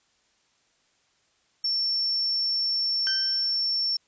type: tone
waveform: sine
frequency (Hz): 5430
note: F8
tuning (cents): -50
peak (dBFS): -23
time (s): 1.64-3.97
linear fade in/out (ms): 5
type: tone with exponential decay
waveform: sawtooth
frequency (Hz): 1555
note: G6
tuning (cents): -14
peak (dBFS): -22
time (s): 3.07-3.63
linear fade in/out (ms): 0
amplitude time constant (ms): 120
effects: white hiss -67 dBFS RMS until 4.07 s + resampled to 16000 Hz